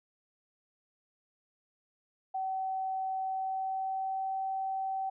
sine tone with pitch glide, 762 to 768.6 Hz, G5 to G5, -49 to -34 cents, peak -31 dBFS, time 2.34-5.1 s, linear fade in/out 10 ms, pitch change +15 cents, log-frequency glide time 3.22-4.4 s, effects none

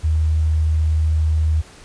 sine tone, 78.4 Hz, D#2, 14 cents sharp, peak -14 dBFS, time 0.03-1.62 s, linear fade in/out 20 ms, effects pink hiss -44 dBFS RMS until 1.84 s + resampled to 22050 Hz

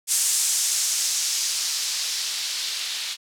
violet noise with low-pass filter sweep, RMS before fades -25 dBFS, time 0.07-3.17 s, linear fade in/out 50 ms, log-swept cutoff 7900 to 3700 Hz, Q 1.5, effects none

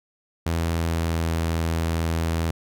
sawtooth tone with pitch glide, 83.1 to 82.24 Hz, E2 to E2, +15 to -4 cents, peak -18 dBFS, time 0.46-2.51 s, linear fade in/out 5 ms, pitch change -19 cents, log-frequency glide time 0.71-1.32 s, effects none

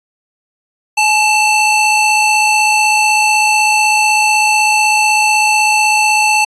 40% pulse ring-modulated tone, 1760 Hz, A6, in tune, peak -5 dBFS, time 0.97-6.45 s, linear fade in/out 10 ms, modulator 908 Hz, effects resampled to 24000 Hz

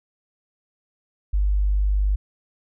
sine tone, 49.84 Hz, G1, 29 cents sharp, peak -17 dBFS, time 1.33-2.16 s, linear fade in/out 10 ms, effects none

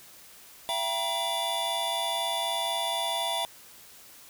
square tone cluster, 673 / 777 / 955 / 3495 Hz, E5 / G5 / A#5 / A7, +36 / -16 / +42 / -12 cents, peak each -34 / -36 / -34 / -32 dBFS, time 0.69-3.45 s, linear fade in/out 0 ms, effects white hiss -51 dBFS RMS until 4.29 s

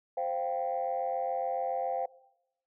sine chord, C suspended fourth, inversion none, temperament just, 523.3 / 697.7 / 784.9 Hz, C5 / F5 / G5, 0 / -2 / +2 cents, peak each -33 dBFS, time 0.17-2.06 s, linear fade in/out 5 ms, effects noise-tail reverb RT60 0.9 s tail -21 dB re dry + tanh soft clip ceiling -22 dBFS

